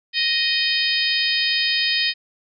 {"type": "harmonic tone", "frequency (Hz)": 622.3, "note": "D#5", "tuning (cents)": 0, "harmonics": [3, 4, 5, 6, 7, 8], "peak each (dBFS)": [-25, -25, -25, -25, -25, -25], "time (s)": [0.13, 2.14], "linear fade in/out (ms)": 50, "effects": []}